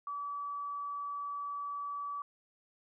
sine tone, 1148 Hz, D6, 40 cents flat, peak -36 dBFS, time 0.07-2.22 s, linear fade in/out 2 ms, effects none

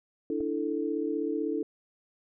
sine chord, D suspended second, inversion none, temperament equal, 293.7 / 329.6 / 440 Hz, D4 / E4 / A4, 0 / 0 / 0 cents, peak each -32 dBFS, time 0.3-1.63 s, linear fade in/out 2 ms
clicks, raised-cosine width 2 ms, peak -31 dBFS, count 2, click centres 0.405 / 0.408 s
effects none

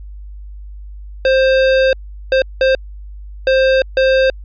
square tone bursts at uneven times, 527 Hz, C5, 12 cents sharp, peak -10 dBFS, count 5, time 1.25-1.93 / 2.32-2.42 / 2.61-2.75 / 3.47-3.82 / 3.97-4.3 s, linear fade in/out 2 ms, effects added 50 Hz sine -29 dBFS peak until 4.44 s + resampled to 11025 Hz

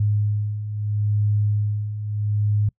sine beating tone pair, 103.83 / 104.59 Hz, G#2 / G#2, 0 / +13 cents, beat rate 0.76 Hz, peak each -26 / -20 dBFS, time 0-2.69 s, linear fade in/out 5 ms, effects noise-tail reverb RT60 0.1 s tail -26 dB re dry

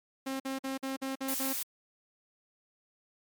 sawtooth tone bursts, 267.4 Hz, C4, 38 cents sharp, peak -29 dBFS, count 7, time 0.26-1.534 s, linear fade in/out 10 ms, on 140 ms, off 49 ms
blue noise, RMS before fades -34 dBFS, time 1.28-1.63 s, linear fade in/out 5 ms
effects MP3 96 kbps

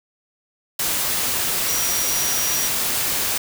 sine tone in noise, 5770 Hz, F#8, 44 cents flat, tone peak -24 dBFS, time 1.68-2.68 s, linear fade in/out 5 ms, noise white, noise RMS -22 dBFS, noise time 0.79-3.38 s, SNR -5 dB, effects none

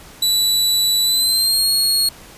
sawtooth tone with pitch glide, 3951 to 4309 Hz, B7 to C#8, 0 to -50 cents, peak -11 dBFS, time 0.22-2.09 s, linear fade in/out 5 ms, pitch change +150 cents, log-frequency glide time 1.03-1.7 s, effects pink hiss -41 dBFS RMS until 2.37 s + resampled to 32000 Hz

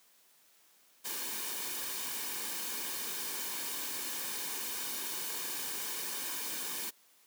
white noise with comb filter, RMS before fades -38 dBFS, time 1.04-6.91 s, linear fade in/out 20 ms, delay 1.5 ms, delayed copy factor -0.55, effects white hiss -65 dBFS RMS until 7.26 s + high-pass 200 Hz 12 dB/octave

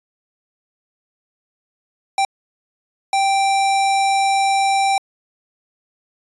square tone bursts at uneven times, 784 Hz, G5, in tune, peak -15 dBFS, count 2, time 2.18-2.25 / 3.13-4.98 s, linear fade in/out 2 ms, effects resampled to 24000 Hz

